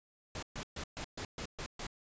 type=noise bursts; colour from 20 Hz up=pink; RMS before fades=-41 dBFS; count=8; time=0.35-1.868 s; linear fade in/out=2 ms; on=76 ms; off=130 ms; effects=resampled to 16000 Hz